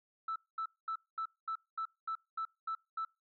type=tone bursts; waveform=sine; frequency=1318.5 Hz; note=E6; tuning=in tune; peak=-33 dBFS; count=10; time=0.28-3.05 s; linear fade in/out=5 ms; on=79 ms; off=220 ms; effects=noise-tail reverb RT60 0.2 s tail -22 dB re dry + tanh soft clip ceiling -31 dBFS